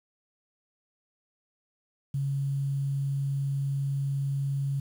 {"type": "tone", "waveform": "sine", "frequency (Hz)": 138.59, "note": "C#3", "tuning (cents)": 0, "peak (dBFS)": -26, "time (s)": [2.14, 4.8], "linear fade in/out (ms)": 5, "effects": ["9-bit"]}